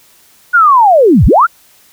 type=linear two-way sweep; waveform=sine; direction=down then up; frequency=1480 to 35.83 to 1480 Hz; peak=-3 dBFS; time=0.53-1.47 s; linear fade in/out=20 ms; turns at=1.26 s; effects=white hiss -46 dBFS RMS until 1.92 s